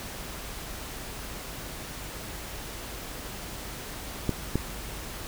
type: clicks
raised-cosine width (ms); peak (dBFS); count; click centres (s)
3; -11; 2; 4.293 / 4.556
effects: added 50 Hz sine -45 dBFS peak until 5.27 s + pink hiss -39 dBFS RMS until 5.27 s